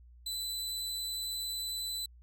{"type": "tone with vibrato", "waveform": "sawtooth", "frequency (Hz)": 4000, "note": "B7", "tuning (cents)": 21, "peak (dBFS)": -32, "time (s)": [0.26, 2.06], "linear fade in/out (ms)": 5, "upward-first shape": "triangle", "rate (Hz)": 11, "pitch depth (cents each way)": 9, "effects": ["added 60 Hz sine -53 dBFS peak until 2.22 s"]}